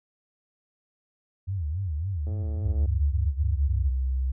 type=tone with vibrato; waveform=sine; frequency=85.1 Hz; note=F2; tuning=44 cents flat; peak=-26 dBFS; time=1.47-3.91 s; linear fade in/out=20 ms; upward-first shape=sine; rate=3.6 Hz; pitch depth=270 cents each way
type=click train; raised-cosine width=2 ms; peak=-30 dBFS; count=65; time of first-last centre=2.27-2.857 s; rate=109 Hz
type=tone with pitch glide; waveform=sine; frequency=70 to 64.94 Hz; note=C#2 to C2; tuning=+18 to -12 cents; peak=-23 dBFS; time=2.65-4.32 s; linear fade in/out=10 ms; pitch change=-130 cents; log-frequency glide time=3.54-3.8 s
effects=none